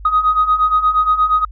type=beating tone pair; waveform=sine; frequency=1247 / 1255.5 Hz; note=D#6 / D#6; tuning=+3 / +15 cents; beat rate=8.5 Hz; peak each=-16 / -12 dBFS; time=0.05-1.45 s; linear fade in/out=5 ms; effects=tanh soft clip ceiling -5 dBFS + added 50 Hz sine -31 dBFS peak until 1.51 s